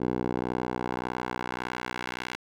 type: tone with band-pass filter sweep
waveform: 10% pulse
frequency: 61.74 Hz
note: B1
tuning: in tune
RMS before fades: -32 dBFS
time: 0-2.36 s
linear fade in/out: 10 ms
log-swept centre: 400 to 2300 Hz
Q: 0.92
effects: none